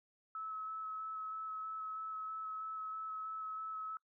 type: tone with vibrato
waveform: sine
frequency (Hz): 1295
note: E6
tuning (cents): -31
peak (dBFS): -40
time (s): 0.35-3.97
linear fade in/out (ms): 2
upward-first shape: square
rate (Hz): 3.1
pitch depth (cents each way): 10
effects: noise-tail reverb RT60 0.1 s tail -23 dB re dry

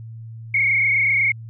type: tone with frequency modulation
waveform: sine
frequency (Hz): 2193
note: C#7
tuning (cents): -19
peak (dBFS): -15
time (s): 0.54-1.32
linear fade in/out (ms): 5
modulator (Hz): 28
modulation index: 2.6
effects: added 113 Hz sine -33 dBFS peak until 1.49 s

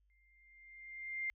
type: tone with exponential growth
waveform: sine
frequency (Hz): 2103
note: C7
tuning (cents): +8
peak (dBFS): -34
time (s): 0.1-1.3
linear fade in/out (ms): 0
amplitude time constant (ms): 260
effects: added 50 Hz sine -70 dBFS peak until 1.34 s

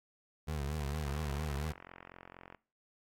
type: tone with vibrato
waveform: 25% pulse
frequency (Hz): 73.42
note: D2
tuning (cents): 0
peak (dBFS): -31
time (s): 0.47-1.73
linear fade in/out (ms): 20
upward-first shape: triangle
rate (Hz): 4.4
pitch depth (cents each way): 140
type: click train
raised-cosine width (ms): 0.5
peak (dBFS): -34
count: 66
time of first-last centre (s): 1.08-2.547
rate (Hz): 44.3
effects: noise-tail reverb RT60 0.4 s tail -23 dB re dry + AAC 48 kbps

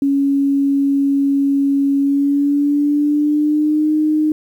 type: tone with pitch glide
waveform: sine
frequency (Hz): 278.3 to 307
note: C#4 to D#4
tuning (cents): +7 to -23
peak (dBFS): -12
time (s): 0.02-4.32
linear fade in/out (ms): 2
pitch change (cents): +170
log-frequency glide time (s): 1.99-3.92
effects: 8-bit

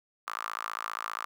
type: tone with high-pass filter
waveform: sawtooth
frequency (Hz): 55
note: A1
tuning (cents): 0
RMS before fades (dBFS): -37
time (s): 0.27-1.25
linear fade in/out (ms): 0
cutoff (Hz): 1200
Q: 6.3
effects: none

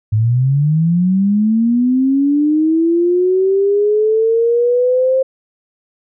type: linear sweep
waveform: sine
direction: up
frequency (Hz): 104.1 to 530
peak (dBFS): -10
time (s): 0.12-5.23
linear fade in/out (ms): 10
effects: none

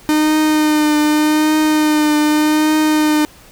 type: tone with vibrato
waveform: 45% pulse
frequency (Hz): 304.9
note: D#4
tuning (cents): -35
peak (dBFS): -11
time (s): 0.09-3.25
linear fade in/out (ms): 0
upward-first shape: triangle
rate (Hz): 0.84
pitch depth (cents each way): 27
effects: pink hiss -43 dBFS RMS until 3.51 s

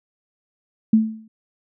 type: tone with exponential decay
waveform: sine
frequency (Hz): 220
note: A3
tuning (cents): 0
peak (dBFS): -8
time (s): 0.93-1.28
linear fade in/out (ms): 5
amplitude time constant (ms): 75
effects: none

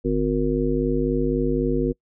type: harmonic tone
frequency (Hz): 51.91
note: G#1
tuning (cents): 0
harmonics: 1 / 3 / 5 / 7 / 9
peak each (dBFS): -26 / -28 / -24 / -25 / -25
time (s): 0.04-1.93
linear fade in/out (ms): 20
effects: noise-tail reverb RT60 0.1 s tail -25 dB re dry

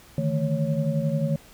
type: tone cluster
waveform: sine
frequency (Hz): 147.3 / 158.6 / 221.5 / 553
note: D3 / D#3 / A3 / C#5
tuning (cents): +6 / +33 / +12 / -4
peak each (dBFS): -27 / -25 / -29 / -30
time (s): 0.18-1.36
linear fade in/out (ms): 2
effects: pink hiss -51 dBFS RMS until 1.53 s

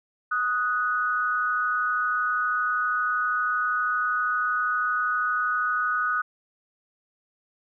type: tone pair together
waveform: sine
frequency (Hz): 1247.4 / 1480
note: D#6 / F#6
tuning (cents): +4 / 0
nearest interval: minor third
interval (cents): 296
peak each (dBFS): -25 / -25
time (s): 0.31-6.22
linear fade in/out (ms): 10
effects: none

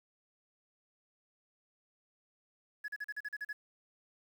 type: tone bursts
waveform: sine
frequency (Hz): 1691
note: G#6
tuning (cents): +31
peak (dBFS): -34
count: 9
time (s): 2.84-3.53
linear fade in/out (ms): 10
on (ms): 42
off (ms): 39
effects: tanh soft clip ceiling -35 dBFS + 10-bit

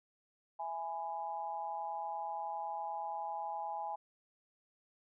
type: tone with amplitude modulation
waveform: sine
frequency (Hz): 830.6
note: G#5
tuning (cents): 0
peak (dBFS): -33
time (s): 0.59-3.96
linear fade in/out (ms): 10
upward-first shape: sine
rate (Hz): 168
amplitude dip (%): 90
effects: none

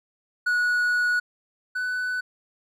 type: tone pair in turn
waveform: triangle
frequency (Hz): 1463 / 1495.5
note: F#6 / F#6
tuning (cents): -20 / +18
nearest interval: unison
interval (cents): 38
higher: second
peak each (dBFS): -18 / -23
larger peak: first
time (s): 0.46-1.2 / 1.75-2.21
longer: first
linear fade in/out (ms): 10
effects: none

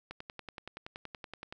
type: click train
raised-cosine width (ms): 0.3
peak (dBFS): -26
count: 16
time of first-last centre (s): 0.11-1.525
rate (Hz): 10.6
effects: none

